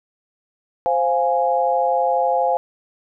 sine chord, F minor, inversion second, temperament equal, 523.3 / 698.5 / 830.6 Hz, C5 / F5 / Ab5, 0 / 0 / 0 cents, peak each -20 dBFS, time 0.86-2.57 s, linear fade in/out 0 ms, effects none

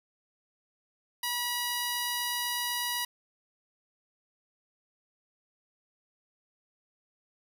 5% pulse tone with notch filter, 968 Hz, B5, 35 cents flat, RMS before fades -32 dBFS, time 1.23-3.05 s, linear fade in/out 5 ms, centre 7400 Hz, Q 1.3, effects none

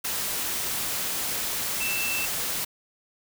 sine tone in noise, 2666 Hz, E7, 19 cents sharp, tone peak -28 dBFS, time 1.8-2.26 s, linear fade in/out 10 ms, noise white, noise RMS -29 dBFS, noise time 0.04-2.65 s, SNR -2 dB, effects none

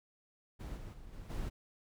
brown noise with level steps, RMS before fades -42 / -46 / -52 / -48 / -38 dBFS, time 0.59-1.5 s, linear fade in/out 20 ms, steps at 0.76 / 0.92 / 1.12 / 1.29 s, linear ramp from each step 20 ms, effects none

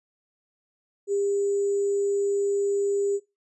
sine tone with sample-and-hold, 401 Hz, G4, 39 cents sharp, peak -22 dBFS, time 1.07-3.2 s, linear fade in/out 50 ms, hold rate 7350 Hz, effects noise-tail reverb RT60 0.2 s tail -18 dB re dry + resampled to 24000 Hz

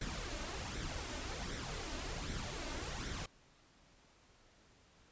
pink noise with flanger, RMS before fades -42 dBFS, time 0.01-3.26 s, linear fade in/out 5 ms, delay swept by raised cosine 0.52 to 3.32 ms, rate 1.3 Hz, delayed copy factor +0.55, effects pink hiss -66 dBFS RMS until 5.11 s + resampled to 16000 Hz

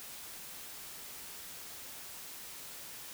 silence, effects white hiss -47 dBFS RMS until 3.13 s

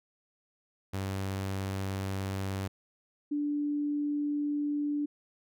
sawtooth / sine tone pair in turn, 96.7 / 292.5 Hz, G2 / D4, -23 / -7 cents, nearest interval octave + perfect fifth, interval 1916 cents, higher second, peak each -28 dBFS, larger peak neither, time 0.93-2.68 / 3.31-5.06 s, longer neither, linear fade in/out 10 ms, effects none

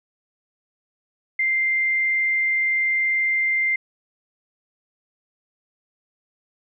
sine tone, 2093 Hz, C7, in tune, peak -18 dBFS, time 1.39-3.76 s, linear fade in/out 5 ms, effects none

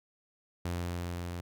sawtooth tone with level ramp, 87.31 Hz, F2, in tune, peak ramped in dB -28 to -33 dBFS, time 0.65-1.41 s, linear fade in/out 5 ms, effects none

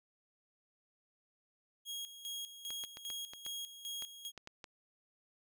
sawtooth tone with tremolo, 3283 Hz, G#7, 21 cents flat, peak -37 dBFS, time 1.85-4.32 s, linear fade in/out 50 ms, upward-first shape square, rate 2.5 Hz, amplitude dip 70%
clicks, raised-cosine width 0.2 ms, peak -30 dBFS, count 10, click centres 2.705 / 2.838 / 2.971 / 3.102 / 3.335 / 3.464 / 4.023 / 4.377 / 4.474 / 4.642 s
effects none

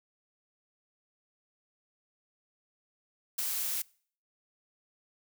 blue noise with ADSR envelope, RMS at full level -28 dBFS, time 3.38-3.82 s, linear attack 12 ms, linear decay 3 ms, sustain -5 dB, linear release 6 ms, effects noise-tail reverb RT60 0.5 s tail -24 dB re dry

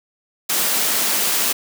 white high-pass noise, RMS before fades -19 dBFS, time 0.49-1.53 s, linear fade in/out 10 ms, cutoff 160 Hz, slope 96 dB/octave, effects none

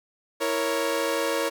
sawtooth chord, A# diminished, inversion second, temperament equal with one note detuned, 328.3 / 466.2 / 554.4 Hz, E4 / A#4 / C#5, -7 / 0 / 0 cents, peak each -27 / -24 / -23 dBFS, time 0.4-1.5 s, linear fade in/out 20 ms, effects none

